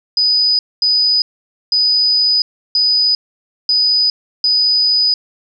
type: tone bursts at uneven times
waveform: sine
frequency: 4978 Hz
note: D#8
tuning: in tune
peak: -10 dBFS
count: 6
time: 0.17-0.59 / 0.82-1.22 / 1.72-2.42 / 2.75-3.15 / 3.69-4.1 / 4.44-5.14 s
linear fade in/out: 2 ms
effects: none